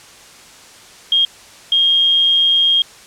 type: tone bursts at uneven times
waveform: sine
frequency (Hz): 3236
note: G#7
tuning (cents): -46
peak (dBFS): -10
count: 2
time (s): 1.12-1.25 / 1.72-2.82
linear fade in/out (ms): 2
effects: white hiss -41 dBFS RMS until 3.06 s + low-pass 8000 Hz 12 dB/octave